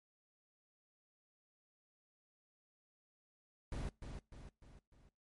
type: noise with echo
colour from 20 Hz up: brown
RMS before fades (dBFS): -41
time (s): 3.72-3.89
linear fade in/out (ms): 2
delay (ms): 300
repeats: 4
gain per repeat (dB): -6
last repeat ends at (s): 5.09
effects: noise-tail reverb RT60 0.3 s tail -24 dB re dry + MP3 48 kbps